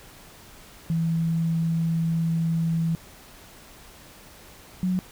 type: tone pair in turn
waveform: sine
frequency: 164.6 / 183.44 Hz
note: E3 / F#3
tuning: -2 / -15 cents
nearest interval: major second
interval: 187 cents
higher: second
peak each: -21 dBFS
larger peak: neither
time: 0.9-2.95 / 4.83-4.99 s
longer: first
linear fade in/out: 0 ms
effects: pink hiss -48 dBFS RMS until 5.11 s